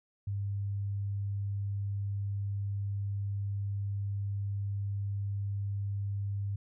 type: tone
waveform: sine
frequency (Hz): 100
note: G2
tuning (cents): +35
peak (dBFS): -31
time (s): 0.27-6.56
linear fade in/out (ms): 5
effects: none